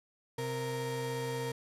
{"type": "tone pair together", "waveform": "35% pulse", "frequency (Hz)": [130.5, 465], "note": ["C3", "A#4"], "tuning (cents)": [-4, -4], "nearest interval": "octave + minor seventh", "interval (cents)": 2200, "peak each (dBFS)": [-36, -34], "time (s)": [0.38, 1.52], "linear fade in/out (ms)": 5, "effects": ["resampled to 32000 Hz"]}